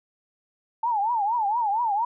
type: tone with vibrato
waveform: sine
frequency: 879 Hz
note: A5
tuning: 2 cents flat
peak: -21 dBFS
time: 0.83-2.05 s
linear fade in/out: 5 ms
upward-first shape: triangle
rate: 4.3 Hz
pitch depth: 210 cents each way
effects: none